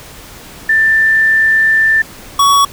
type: tone pair in turn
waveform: sine / square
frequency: 1776 / 1123.3 Hz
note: A6 / C#6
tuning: +16 / +23 cents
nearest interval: minor sixth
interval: 793 cents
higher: first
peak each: -7 dBFS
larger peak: neither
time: 0.69-2.02 / 2.39-2.65 s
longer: first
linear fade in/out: 5 ms
effects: pink hiss -34 dBFS RMS until 2.72 s